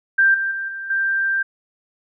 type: tone with level steps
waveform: sine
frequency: 1578 Hz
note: G6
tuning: 11 cents sharp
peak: -11 / -19 / -23 / -27 / -17 dBFS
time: 0.18-1.43 s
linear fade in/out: 10 ms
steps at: 0.34 / 0.51 / 0.68 / 0.9 s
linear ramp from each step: 5 ms
effects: none